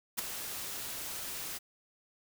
white noise with ADSR envelope, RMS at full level -31 dBFS, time 0.17-1.59 s, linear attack 21 ms, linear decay 9 ms, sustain -9 dB, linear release 22 ms, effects none

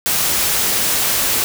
white noise, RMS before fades -17 dBFS, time 0.06-1.44 s, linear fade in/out 0 ms, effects none

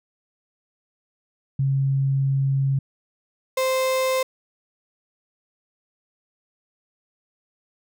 sine / 35% pulse tone pair in turn, 136.3 / 521.2 Hz, C#3 / C5, -29 / -7 cents, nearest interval octave + major seventh, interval 2322 cents, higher second, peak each -18 dBFS, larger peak neither, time 1.59-2.79 / 3.57-4.23 s, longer first, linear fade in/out 5 ms, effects none

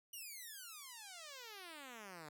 5% pulse exponential sweep, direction down, 2960 to 145.5 Hz, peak -39 dBFS, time 0.13-2.29 s, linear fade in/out 5 ms, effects none

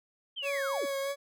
sine linear sweep, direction down, 3219 to 200 Hz, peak -34 dBFS, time 0.36-0.86 s, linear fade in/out 20 ms
40% pulse tone with vibrato, 554.4 Hz, C#5, in tune, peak -30 dBFS, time 0.42-1.16 s, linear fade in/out 50 ms, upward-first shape sine, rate 3.1 Hz, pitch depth 26 cents each way
effects none

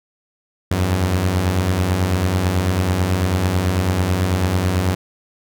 sawtooth beating tone pair, 83.9 / 93 Hz, E2 / F#2, +31 / +9 cents, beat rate 9.1 Hz, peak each -19 / -13 dBFS, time 0.71-4.95 s, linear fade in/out 5 ms, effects none

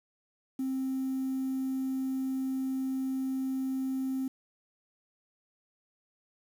triangle tone, 263.8 Hz, C4, 14 cents sharp, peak -26 dBFS, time 0.59-4.28 s, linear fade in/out 5 ms, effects tanh soft clip ceiling -26 dBFS + 9-bit

